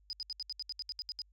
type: tone bursts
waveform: sine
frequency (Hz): 4978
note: D#8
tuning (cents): 0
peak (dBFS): -36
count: 12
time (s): 0.1-1.218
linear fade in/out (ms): 0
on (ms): 29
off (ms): 70
effects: added 50 Hz sine -63 dBFS peak until 1.32 s